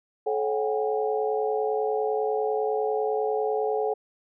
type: tone cluster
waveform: sine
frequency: 431.2 / 549 / 737 / 807 Hz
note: A4 / C#5 / F#5 / G#5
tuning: -35 / -17 / -7 / -50 cents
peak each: -25 / -32 / -31 / -32 dBFS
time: 0.26-3.94 s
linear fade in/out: 10 ms
effects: none